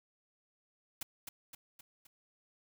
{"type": "noise with echo", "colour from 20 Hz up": "white", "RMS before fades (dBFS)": -39, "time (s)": [1.01, 1.03], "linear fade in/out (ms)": 5, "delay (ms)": 260, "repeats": 4, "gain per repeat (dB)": -5, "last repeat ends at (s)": 2.07, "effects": []}